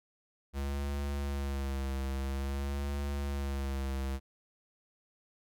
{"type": "tone with vibrato", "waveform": "square", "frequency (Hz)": 69, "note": "C#2", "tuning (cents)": -7, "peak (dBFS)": -33, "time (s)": [0.53, 4.2], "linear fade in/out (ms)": 50, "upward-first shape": "sine", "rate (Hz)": 0.5, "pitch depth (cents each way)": 46, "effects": []}